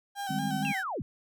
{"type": "tone with vibrato", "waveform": "35% pulse", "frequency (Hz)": 784, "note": "G5", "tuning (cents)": 0, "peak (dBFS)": -31, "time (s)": [0.15, 0.84], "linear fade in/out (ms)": 50, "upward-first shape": "square", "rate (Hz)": 4.2, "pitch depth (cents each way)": 42}
{"type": "chord", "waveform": "sine", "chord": "Ab major seventh", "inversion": "second", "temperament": "equal with one note detuned", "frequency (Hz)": [152.98, 196, 207.7, 261.6], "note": ["Eb3", "G3", "Ab3", "C4"], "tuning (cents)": [-29, 0, 0, 0], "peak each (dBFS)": -35, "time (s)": [0.29, 0.73], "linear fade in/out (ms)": 20}
{"type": "linear sweep", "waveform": "sine", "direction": "down", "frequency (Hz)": [2794, 81.7], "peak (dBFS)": -31, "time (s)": [0.65, 1.02], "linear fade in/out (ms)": 0}
{"effects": []}